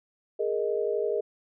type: chord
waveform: sine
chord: Ab suspended second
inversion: none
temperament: just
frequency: 415.3 / 467.2 / 623 Hz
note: Ab4 / Bb4 / Eb5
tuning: 0 / +4 / +2 cents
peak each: -28 / -29 / -32 dBFS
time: 0.39-1.21 s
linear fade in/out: 10 ms
effects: none